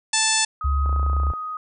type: harmonic tone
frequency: 880 Hz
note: A5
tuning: in tune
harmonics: 1 / 2 / 3 / 4 / 5 / 6 / 7 / 8 / 9 / 10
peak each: -27 / -27 / -27 / -27 / -27 / -27 / -27 / -27 / -27 / -27 dBFS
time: 0.13-0.45 s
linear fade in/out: 5 ms
type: tone with pitch glide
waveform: sine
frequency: 1259 to 1250.3 Hz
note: D#6 to D#6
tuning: +20 to +8 cents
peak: -27 dBFS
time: 0.61-1.57 s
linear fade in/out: 2 ms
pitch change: -12 cents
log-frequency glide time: 1.03-1.26 s
type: tone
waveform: sine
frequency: 70.9 Hz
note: C#2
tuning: 40 cents sharp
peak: -18 dBFS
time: 0.64-1.32 s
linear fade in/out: 10 ms
type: click train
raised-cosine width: 1 ms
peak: -23 dBFS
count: 15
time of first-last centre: 0.86-1.336 s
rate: 29.4 Hz
effects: none